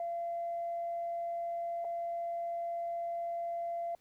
sine tone with dropouts, 684 Hz, F5, 36 cents flat, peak -33 dBFS, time 0-3.95 s, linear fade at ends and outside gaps 2 ms, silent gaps 1.845-1.849 s, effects tanh soft clip ceiling -29 dBFS + pink hiss -72 dBFS RMS until 4 s

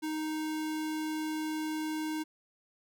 square tone, 311.1 Hz, D#4, in tune, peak -33 dBFS, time 0.02-2.24 s, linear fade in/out 20 ms, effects none

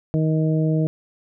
harmonic tone, 157.3 Hz, D#3, 19 cents sharp, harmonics 1 / 2 / 3 / 4, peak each -18 / -24 / -28 / -30 dBFS, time 0.14-0.87 s, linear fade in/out 0 ms, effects none

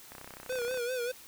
click train, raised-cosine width 0.5 ms, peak -30 dBFS, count 22, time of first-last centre 0.12-0.774 s, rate 32.1 Hz
square tone with vibrato, 493.9 Hz, B4, in tune, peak -32 dBFS, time 0.49-1.12 s, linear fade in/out 10 ms, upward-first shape sine, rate 5.1 Hz, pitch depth 77 cents each way
effects white hiss -52 dBFS RMS until 1.27 s

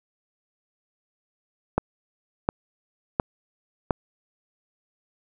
click train, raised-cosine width 1 ms, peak -6 dBFS, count 4, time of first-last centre 1.78-3.908 s, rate 1.41 Hz, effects none

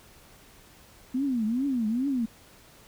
sine tone with vibrato, 245.6 Hz, B3, 9 cents flat, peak -24 dBFS, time 1.14-2.26 s, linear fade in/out 10 ms, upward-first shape triangle, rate 2.4 Hz, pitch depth 280 cents each way, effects pink hiss -54 dBFS RMS until 2.87 s

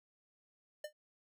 square tone with exponential decay, 600 Hz, D5, 37 cents sharp, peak -38 dBFS, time 0.84-0.93 s, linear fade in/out 5 ms, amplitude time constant 18 ms, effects none

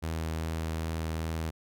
sawtooth tone with vibrato, 80.6 Hz, E2, 38 cents flat, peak -27 dBFS, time 0.02-1.51 s, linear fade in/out 20 ms, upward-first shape triangle, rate 2.5 Hz, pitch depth 11 cents each way, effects none

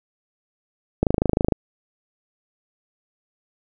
click train, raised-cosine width 2 ms, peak -4 dBFS, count 14, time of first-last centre 1.03-1.522 s, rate 26.4 Hz, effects none

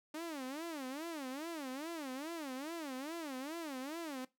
sawtooth tone with vibrato, 294.6 Hz, D4, 6 cents sharp, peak -37 dBFS, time 0.14-4.25 s, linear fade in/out 5 ms, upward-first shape sine, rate 2.4 Hz, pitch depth 250 cents each way, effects noise-tail reverb RT60 0.2 s tail -19 dB re dry

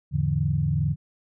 sine tone cluster, 82.9 / 106.1 / 146 / 168.5 Hz, E2 / G#2 / D3 / E3, +10 / +38 / -10 / +38 cents, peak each -29 / -28 / -23 / -30 dBFS, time 0.11-0.96 s, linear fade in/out 50 ms, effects none

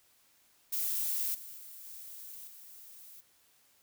violet noise with level steps, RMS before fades -33 / -47 / -49 / -47 / -52 dBFS, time 0.72-3.21 s, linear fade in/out 10 ms, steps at 1.34 / 1.57 / 1.84 / 2.47 s, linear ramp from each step 10 ms, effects white hiss -67 dBFS RMS until 3.82 s

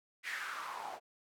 white noise with band-pass filter sweep, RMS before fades -42 dBFS, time 0.23-1 s, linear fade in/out 50 ms, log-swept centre 2100 to 660 Hz, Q 4.5, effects none

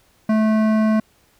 sine tone with hard clipping, 217.5 Hz, A3, 20 cents flat, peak -16 dBFS, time 0.29-1 s, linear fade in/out 5 ms, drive 14 dB, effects pink hiss -58 dBFS RMS until 1.39 s

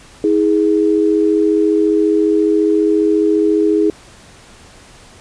sine tone pair together, 320.7 / 415.3 Hz, E4 / G#4, -48 / 0 cents, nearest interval major third, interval 448 cents, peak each -13 dBFS, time 0.24-3.9 s, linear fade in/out 2 ms, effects pink hiss -42 dBFS RMS until 5.2 s + resampled to 22050 Hz

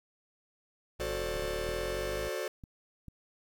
sawtooth exponential two-way sweep, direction down then up, 58.4 to 34.63 to 54.5 Hz, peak -35 dBFS, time 0.99-2.29 s, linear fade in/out 10 ms, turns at 1.4 s
45% pulse chord, D dominant seventh, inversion first, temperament just, 367.1 / 440.5 / 528.6 / 587.3 Hz, F#4 / A4 / C5 / D5, -14 / +2 / +18 / 0 cents, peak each -39 dBFS, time 1-2.48 s, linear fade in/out 2 ms
clicks, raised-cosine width 5 ms, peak -33 dBFS, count 5, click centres 1.359 / 1.438 / 1.689 / 2.638 / 3.083 s
effects 11-bit

